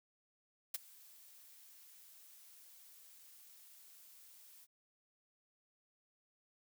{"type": "noise with ADSR envelope", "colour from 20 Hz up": "blue", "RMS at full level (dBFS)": -36, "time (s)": [0.74, 4.67], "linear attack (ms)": 7, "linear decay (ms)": 20, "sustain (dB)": -24, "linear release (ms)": 39, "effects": []}